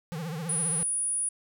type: tone with vibrato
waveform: square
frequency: 161.5 Hz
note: E3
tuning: 35 cents flat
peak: -33 dBFS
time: 0.12-0.83 s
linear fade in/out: 0 ms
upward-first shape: triangle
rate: 15 Hz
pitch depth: 190 cents each way
type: tone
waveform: sine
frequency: 9740 Hz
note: D#9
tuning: 38 cents flat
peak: -26 dBFS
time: 0.49-1.29 s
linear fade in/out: 5 ms
effects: none